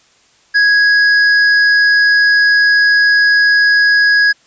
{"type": "tone with tanh clipping", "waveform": "sine", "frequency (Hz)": 1661.2, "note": "G#6", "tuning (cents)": 0, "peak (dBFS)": -9, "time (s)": [0.54, 4.33], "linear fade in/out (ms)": 20, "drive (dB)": 15, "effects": ["white hiss -51 dBFS RMS until 4.46 s", "resampled to 16000 Hz"]}